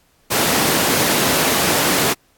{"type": "high-pass noise", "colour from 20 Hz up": "pink", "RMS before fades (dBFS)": -17, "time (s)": [0.3, 2.14], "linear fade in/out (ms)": 20, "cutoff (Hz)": 180, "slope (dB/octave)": 12, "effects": ["pink hiss -58 dBFS RMS until 2.37 s", "AAC 64 kbps"]}